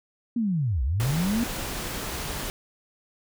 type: linear two-way sweep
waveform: sine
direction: down then up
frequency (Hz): 244.8 to 57 to 244.8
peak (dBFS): -22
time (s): 0.36-1.44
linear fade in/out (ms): 5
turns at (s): 0.83
type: noise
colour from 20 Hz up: pink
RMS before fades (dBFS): -32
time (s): 1-2.5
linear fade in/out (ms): 0
effects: none